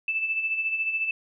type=tone with tremolo; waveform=sine; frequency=2637 Hz; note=E7; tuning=in tune; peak=-22 dBFS; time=0.08-1.11 s; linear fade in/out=2 ms; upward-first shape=sine; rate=14 Hz; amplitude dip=55%; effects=none